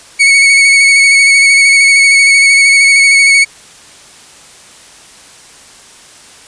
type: tone with vibrato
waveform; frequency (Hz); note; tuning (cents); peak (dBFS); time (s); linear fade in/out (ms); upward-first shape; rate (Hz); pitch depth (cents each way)
40% pulse; 2217; C#7; 0; -3; 0.19-3.45; 20; square; 13; 16
effects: white hiss -37 dBFS RMS until 6.47 s + resampled to 22050 Hz